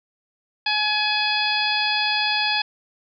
harmonic tone with a mistuned harmonic, 845 Hz, G#5, 30 cents sharp, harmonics 1 / 2 / 3 / 4 / 5 / 6, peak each -26 / -27 / -25 / -26 / -29 / -26 dBFS, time 0.66-2.62 s, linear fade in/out 5 ms, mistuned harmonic 6, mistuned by -81 cents, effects none

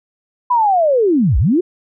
sine linear two-way sweep, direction down then up, 1009 to 49 to 381.1 Hz, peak -10 dBFS, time 0.5-1.61 s, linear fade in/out 10 ms, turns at 1.38 s, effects none

